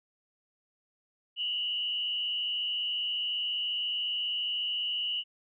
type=tone with frequency modulation; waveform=sine; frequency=2922 Hz; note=F#7; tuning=22 cents flat; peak=-29 dBFS; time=1.36-5.24 s; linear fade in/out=50 ms; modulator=94.5 Hz; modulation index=0.97; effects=none